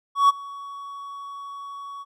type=tone with ADSR envelope; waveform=triangle; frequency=1122 Hz; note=C#6; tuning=21 cents sharp; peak=-9 dBFS; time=0.15-2.05 s; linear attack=140 ms; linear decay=22 ms; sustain=-23 dB; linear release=35 ms; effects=none